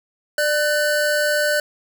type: tone pair together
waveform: square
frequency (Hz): 594 / 1505.9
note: D5 / F#6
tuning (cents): +20 / +30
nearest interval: octave + major third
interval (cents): 1610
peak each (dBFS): -20 / -21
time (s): 0.38-1.6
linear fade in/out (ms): 2
effects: none